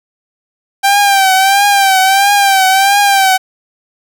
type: tone with vibrato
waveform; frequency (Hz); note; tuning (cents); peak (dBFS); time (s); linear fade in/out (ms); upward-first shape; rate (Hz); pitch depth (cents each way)
sawtooth; 784; G5; 0; -3; 0.83-3.38; 20; triangle; 1.5; 75
effects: none